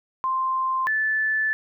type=tone pair in turn; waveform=sine; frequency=1046.5 / 1746.8 Hz; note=C6 / A6; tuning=0 / -13 cents; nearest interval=major sixth; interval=887 cents; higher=second; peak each=-21 / -20 dBFS; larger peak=second; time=0.24-0.87 / 0.87-1.53 s; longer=second; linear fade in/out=0 ms; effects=none